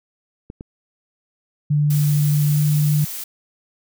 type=clicks; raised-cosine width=3 ms; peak=-20 dBFS; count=2; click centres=0.501 / 0.609 s
type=tone with pitch glide; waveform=sine; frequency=147.7 to 149.42 Hz; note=D3 to D3; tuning=+10 to +30 cents; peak=-14 dBFS; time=1.7-3.05 s; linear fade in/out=10 ms; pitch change=+20 cents; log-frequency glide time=2.46-2.56 s
type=noise; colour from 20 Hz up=blue; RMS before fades=-30 dBFS; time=1.9-3.24 s; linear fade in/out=5 ms
effects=none

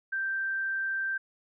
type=tone; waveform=sine; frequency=1568 Hz; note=G6; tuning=in tune; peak=-28 dBFS; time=0.12-1.18 s; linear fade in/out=10 ms; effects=none

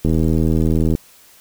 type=click train; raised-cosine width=3 ms; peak=-5 dBFS; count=73; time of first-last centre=0.05-0.951 s; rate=79.9 Hz; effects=white hiss -48 dBFS RMS until 1.4 s

